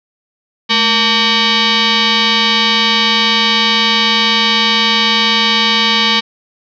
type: tone with frequency modulation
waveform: sine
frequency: 469 Hz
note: A#4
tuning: 11 cents sharp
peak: -9 dBFS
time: 0.69-6.21 s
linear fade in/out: 20 ms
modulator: 685 Hz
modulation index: 6
effects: none